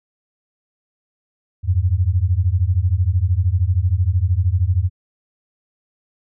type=beating tone pair; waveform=sine; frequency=84.4 / 97.4 Hz; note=E2 / G2; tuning=+41 / -11 cents; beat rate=13 Hz; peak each=-17 dBFS; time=1.63-4.9 s; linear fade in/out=50 ms; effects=none